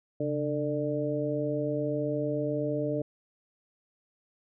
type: harmonic tone with a mistuned harmonic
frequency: 148.8 Hz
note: D3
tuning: 23 cents sharp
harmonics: 1 / 2 / 3 / 4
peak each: -34 / -32 / -33 / -32 dBFS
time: 0.2-3.02 s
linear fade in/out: 5 ms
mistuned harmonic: 1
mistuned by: -130 cents
effects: none